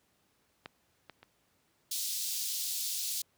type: clicks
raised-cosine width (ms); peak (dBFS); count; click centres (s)
0.3; -25 / -30 / -35; 3; 0.659 / 1.097 / 1.23
type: high-pass noise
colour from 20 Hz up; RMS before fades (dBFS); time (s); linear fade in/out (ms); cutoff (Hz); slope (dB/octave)
pink; -35; 1.91-3.22; 5; 3900; 24
effects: pink hiss -72 dBFS RMS until 3.37 s + high-pass 80 Hz 12 dB/octave